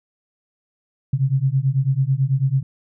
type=beating tone pair; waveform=sine; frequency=130 / 139.1 Hz; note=C3 / C#3; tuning=-11 / +6 cents; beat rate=9.1 Hz; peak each=-19 dBFS; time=1.13-2.63 s; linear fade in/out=5 ms; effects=none